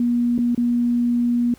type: tone with dropouts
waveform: sine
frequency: 240 Hz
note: B3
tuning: 49 cents flat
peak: -16 dBFS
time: 0-1.54 s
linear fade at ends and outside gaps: 2 ms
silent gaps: 0.38-0.388 / 0.548-0.577 s
effects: added 61 Hz sine -51 dBFS peak until 1.58 s + pink hiss -52 dBFS RMS until 1.58 s